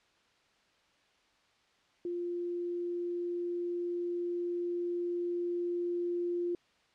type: tone with level ramp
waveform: sine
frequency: 349.2 Hz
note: F4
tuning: in tune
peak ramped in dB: -33 to -30 dBFS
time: 2.05-6.55 s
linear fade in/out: 2 ms
effects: white hiss -68 dBFS RMS until 6.94 s + low-pass 4000 Hz 12 dB/octave